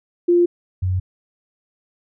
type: tone pair in turn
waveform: sine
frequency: 348.7 / 92.36 Hz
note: F4 / F#2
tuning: -3 / -3 cents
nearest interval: octave + major seventh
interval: 2300 cents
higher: first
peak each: -11 / -17 dBFS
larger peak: first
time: 0.28-0.46 / 0.82-1 s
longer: neither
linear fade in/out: 10 ms
effects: none